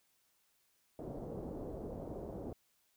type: low-pass noise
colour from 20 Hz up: white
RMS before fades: -44 dBFS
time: 0.99-2.53 s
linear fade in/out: 2 ms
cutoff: 570 Hz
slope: 24 dB/octave
effects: white hiss -75 dBFS RMS until 2.96 s